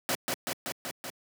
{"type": "noise with echo", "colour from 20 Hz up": "pink", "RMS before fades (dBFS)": -28, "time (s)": [0.09, 0.15], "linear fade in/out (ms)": 0, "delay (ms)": 190, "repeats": 5, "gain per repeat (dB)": -2, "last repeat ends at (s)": 1.1, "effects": ["high-pass 200 Hz 12 dB/octave"]}